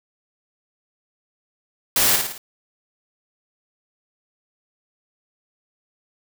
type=noise with echo; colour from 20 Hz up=white; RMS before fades=-18 dBFS; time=1.96-2.16 s; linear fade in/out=2 ms; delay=55 ms; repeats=4; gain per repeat=-5 dB; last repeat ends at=2.38 s; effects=none